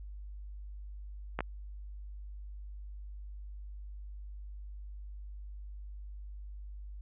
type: clicks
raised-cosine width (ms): 0.5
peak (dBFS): -18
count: 2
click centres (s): 1.39 / 1.406
effects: added 50 Hz sine -42 dBFS peak until 7.01 s + resampled to 8000 Hz